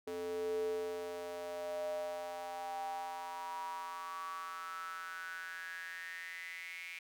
square tone with high-pass filter sweep, 87.4 Hz, F2, 2 cents sharp, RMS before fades -42 dBFS, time 0.07-6.99 s, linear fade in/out 5 ms, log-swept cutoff 380 to 2300 Hz, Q 9, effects none

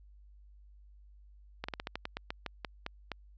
slowing click train, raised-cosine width 0.3 ms, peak -20 dBFS, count 13, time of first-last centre 1.64-3.117 s, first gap 45 ms, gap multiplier 1.17, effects added 50 Hz sine -54 dBFS peak until 3.37 s + resampled to 16000 Hz

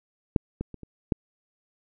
clicks, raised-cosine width 3 ms, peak -7 / -17 / -26 / -28 / -9 dBFS, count 5, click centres 0.362 / 0.61 / 0.743 / 0.833 / 1.122 s, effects none

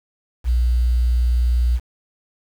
sine tone with quantisation, 60.3 Hz, B1, 41 cents flat, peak -14 dBFS, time 0.44-1.8 s, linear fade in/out 50 ms, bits 7, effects none

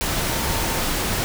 sine tone in noise, 907 Hz, A#5, 48 cents flat, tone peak -32 dBFS, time 0.3-0.79 s, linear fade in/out 0 ms, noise pink, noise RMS -23 dBFS, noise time 0.01-1.24 s, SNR -12 dB, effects none

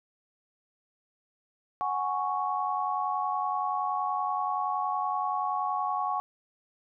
sine chord, F# suspended second, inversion none, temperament equal, 740 / 830.6 / 1108.7 Hz, F#5 / G#5 / C#6, 0 / 0 / 0 cents, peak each -32 / -32 / -30 dBFS, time 1.81-6.2 s, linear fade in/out 0 ms, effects none

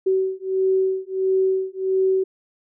sine beating tone pair, 378.8 / 380.3 Hz, F#4 / F#4, +41 / +48 cents, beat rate 1.5 Hz, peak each -21 dBFS, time 0.06-2.24 s, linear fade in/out 10 ms, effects none

